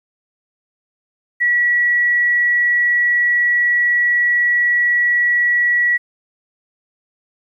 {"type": "tone", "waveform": "sine", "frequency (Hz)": 1934, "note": "B6", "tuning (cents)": -37, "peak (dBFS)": -12, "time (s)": [1.4, 5.98], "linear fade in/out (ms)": 20, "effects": ["9-bit"]}